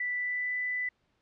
sine tone with pitch glide, 1975.5 to 1991.5 Hz, B6 to B6, 0 to +14 cents, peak -29 dBFS, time 0-0.89 s, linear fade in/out 5 ms, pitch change +14 cents, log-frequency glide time 0.14-0.54 s, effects pink hiss -73 dBFS RMS until 1.21 s + low-pass 4000 Hz 12 dB/octave

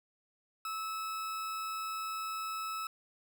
40% pulse tone, 1300 Hz, E6, 24 cents flat, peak -35 dBFS, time 0.65-2.87 s, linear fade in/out 2 ms, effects none

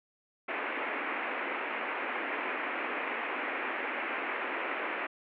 white band-pass noise, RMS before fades -35 dBFS, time 0.48-5.07 s, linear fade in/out 10 ms, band 250 to 2500 Hz, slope 48 dB/octave, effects none

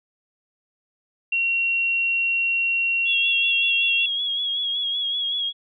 sine tone, 2740 Hz, F7, 34 cents flat, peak -19 dBFS, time 1.32-4.06 s, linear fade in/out 5 ms
sine tone with vibrato, 3322 Hz, G#7, in tune, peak -22 dBFS, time 3.05-5.53 s, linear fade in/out 50 ms, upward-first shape sine, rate 5.3 Hz, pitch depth 38 cents each way
effects none

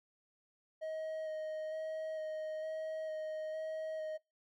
triangle tone with vibrato, 628 Hz, D#5, 16 cents sharp, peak -36 dBFS, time 0.81-4.18 s, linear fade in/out 20 ms, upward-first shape square, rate 1.1 Hz, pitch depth 11 cents each way, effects noise-tail reverb RT60 0.2 s tail -23 dB re dry

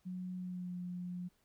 sine tone with pitch glide, 182.6 to 178.53 Hz, F#3 to F3, -23 to +38 cents, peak -39 dBFS, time 0.05-1.29 s, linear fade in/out 20 ms, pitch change -39 cents, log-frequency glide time 0.36-0.75 s, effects pink hiss -75 dBFS RMS until 1.44 s

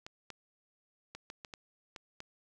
clicks, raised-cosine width 0.2 ms, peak -27 dBFS, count 8, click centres 0.065 / 0.303 / 1.15 / 1.301 / 1.448 / 1.538 / 1.962 / 2.204 s, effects none

